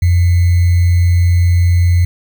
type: tone with sample-and-hold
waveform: sine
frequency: 87.5 Hz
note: F2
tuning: 4 cents sharp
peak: -7 dBFS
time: 0.02-2.05 s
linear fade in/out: 5 ms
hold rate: 2100 Hz
effects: none